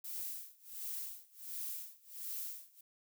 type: noise with tremolo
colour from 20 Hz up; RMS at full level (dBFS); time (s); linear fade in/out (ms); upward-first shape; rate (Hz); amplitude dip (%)
violet; -41; 0.04-2.81; 5; sine; 1.4; 95
effects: none